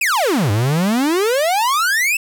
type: exponential two-way sweep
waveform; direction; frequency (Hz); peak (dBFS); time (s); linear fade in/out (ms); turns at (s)
45% pulse; down then up; 2698 to 98 to 2698; -14; 0.01-2.17; 5; 0.51
effects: none